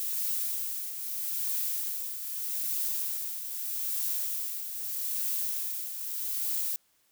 violet noise with tremolo, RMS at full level -30 dBFS, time 0-6.76 s, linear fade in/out 0 ms, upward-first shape triangle, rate 0.8 Hz, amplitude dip 60%, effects white hiss -69 dBFS RMS until 7.11 s

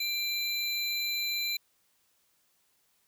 square tone pair together, 2368 / 4039 Hz, D7 / B7, +14 / +38 cents, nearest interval major sixth, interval 924 cents, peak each -34 / -32 dBFS, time 0-1.57 s, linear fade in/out 5 ms, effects white hiss -71 dBFS RMS until 3.07 s

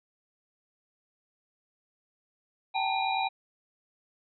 sine tone cluster, 775 / 856 / 905 / 2416 / 3877 Hz, G5 / A5 / A5 / D7 / B7, -20 / -48 / +48 / +48 / -33 cents, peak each -29 / -35 / -33 / -34 / -36 dBFS, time 2.74-3.29 s, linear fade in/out 20 ms, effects none

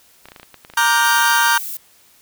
clicks, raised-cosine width 0.3 ms, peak -22 dBFS, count 12, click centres 0.256 / 0.286 / 0.319 / 0.362 / 0.398 / 0.431 / 0.543 / 0.649 / 0.7 / 0.737 / 0.79 / 0.851 s
40% pulse chord, G minor seventh, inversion first, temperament equal with one note detuned, 932.3 / 1174.7 / 1425.4 / 1568 Hz, Bb5 / D6 / F6 / G6, 0 / 0 / +35 / 0 cents, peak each -16 / -21 / -20 / -16 dBFS, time 0.77-1.58 s, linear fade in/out 5 ms
violet noise, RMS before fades -28 dBFS, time 1.04-1.77 s, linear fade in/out 2 ms
effects white hiss -52 dBFS RMS until 2.21 s

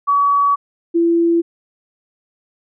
sine tone pair in turn, 1135 / 337.4 Hz, C#6 / E4, +41 / +40 cents, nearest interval octave + major sixth, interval 2101 cents, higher first, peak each -11 dBFS, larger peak neither, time 0.07-0.56 / 0.94-1.42 s, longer first, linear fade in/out 20 ms, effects none

